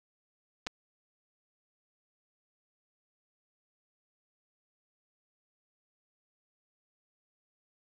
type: clicks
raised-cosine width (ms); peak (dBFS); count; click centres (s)
0.2; -21 / -17; 2; 0.666 / 0.67
effects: none